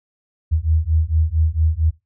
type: beating tone pair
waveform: sine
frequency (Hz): 77.5 / 81.9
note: D#2 / E2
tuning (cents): -6 / -11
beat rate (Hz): 4.4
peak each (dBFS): -18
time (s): 0.51-1.91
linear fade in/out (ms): 20
effects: noise-tail reverb RT60 0.2 s tail -18 dB re dry